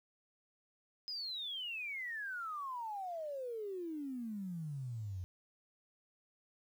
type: exponential sweep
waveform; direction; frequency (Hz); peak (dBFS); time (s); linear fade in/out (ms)
sine; down; 5090 to 87.5; -39; 1.08-5.24; 0
effects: 11-bit